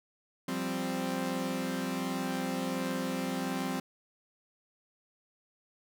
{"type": "chord", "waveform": "sawtooth", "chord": "F suspended second", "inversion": "none", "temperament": "equal", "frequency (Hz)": [174.61, 196, 261.6], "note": ["F3", "G3", "C4"], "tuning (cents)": [0, 0, 0], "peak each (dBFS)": [-34, -33, -30], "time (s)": [0.48, 3.8], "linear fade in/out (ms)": 5, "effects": []}